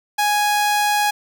sawtooth tone, 830.6 Hz, G#5, in tune, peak -12 dBFS, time 0.18-1.11 s, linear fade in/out 10 ms, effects none

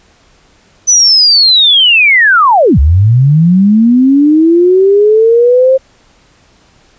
sine linear two-way sweep, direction down then up, 6060 to 64.9 to 534 Hz, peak -3 dBFS, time 0.87-5.78 s, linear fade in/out 20 ms, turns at 2.79 s, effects pink hiss -47 dBFS RMS until 6.98 s + resampled to 16000 Hz

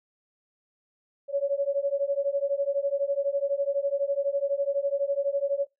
sine beating tone pair, 554.4 / 566.4 Hz, C#5 / C#5, 0 / +37 cents, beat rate 12 Hz, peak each -27 dBFS, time 1.28-5.67 s, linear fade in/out 50 ms, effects noise-tail reverb RT60 0.2 s tail -26 dB re dry

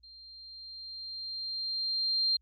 sine tone with level ramp, 4180 Hz, C8, 2 cents flat, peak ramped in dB -50 to -24 dBFS, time 0.03-2.37 s, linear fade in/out 10 ms, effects added 60 Hz sine -65 dBFS peak until 2.41 s + Opus 48 kbps

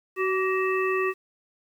harmonic tone with a mistuned harmonic, 376.1 Hz, F#4, 28 cents sharp, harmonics 1 / 3 / 5 / 7, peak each -24 / -29 / -31 / -32 dBFS, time 0.16-1.14 s, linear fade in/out 50 ms, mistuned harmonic 3, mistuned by +43 cents, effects 9-bit

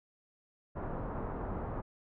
pink low-pass noise, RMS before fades -38 dBFS, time 0.75-1.82 s, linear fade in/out 20 ms, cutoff 1200 Hz, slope 24 dB/octave, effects none

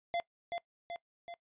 square tone with echo, 689 Hz, F5, 24 cents flat, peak -32 dBFS, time 0.14-0.2 s, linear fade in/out 0 ms, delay 380 ms, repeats 3, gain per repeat -4 dB, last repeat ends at 1.34 s, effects noise-tail reverb RT60 0.1 s tail -20 dB re dry + resampled to 8000 Hz

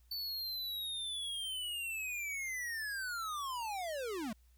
square linear sweep, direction down, 4520 to 200 Hz, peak -38 dBFS, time 0.11-4.33 s, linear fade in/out 5 ms, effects added 60 Hz sine -62 dBFS peak until 4.57 s + white hiss -75 dBFS RMS until 4.57 s

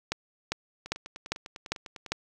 two click trains, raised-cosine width 0.2 ms, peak -24 / -11 dBFS, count 13 / 6, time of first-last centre 0.86-2.062 / 0.12-2.12 s, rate 9.98 / 2.5 Hz, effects none

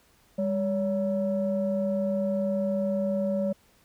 sine tone pair together, 201 / 566 Hz, G3 / C#5, +44 / +36 cents, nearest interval octave + tritone, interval 1792 cents, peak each -26 dBFS, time 0.38-3.53 s, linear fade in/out 10 ms, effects tanh soft clip ceiling -18 dBFS + pink hiss -62 dBFS RMS until 3.84 s

